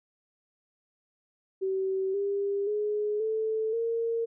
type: tone with pitch steps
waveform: sine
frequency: 382.3 / 400.4 / 419.3 / 439.1 / 459.9 Hz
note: G4 / G4 / G#4 / A4 / A#4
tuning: -43 / +37 / +17 / -4 / -23 cents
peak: -26 dBFS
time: 1.61-4.26 s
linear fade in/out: 20 ms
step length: 530 ms
effects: none